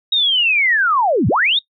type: linear two-way sweep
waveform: sine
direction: down then up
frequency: 3800 to 87.31 to 3800 Hz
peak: -12 dBFS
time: 0.12-1.59 s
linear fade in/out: 5 ms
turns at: 1.28 s
effects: noise-tail reverb RT60 0.1 s tail -21 dB re dry